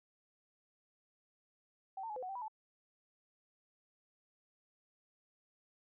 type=tone with pitch steps; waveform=sine; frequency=770 / 902 / 844 / 509 / 739 / 778 / 980 / 869 Hz; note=G5 / A5 / G#5 / C5 / F#5 / G5 / B5 / A5; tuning=-31 / +43 / +28 / -48 / -2 / -13 / -14 / -22 cents; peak=-40 dBFS; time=1.97-2.482 s; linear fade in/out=5 ms; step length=64 ms; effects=none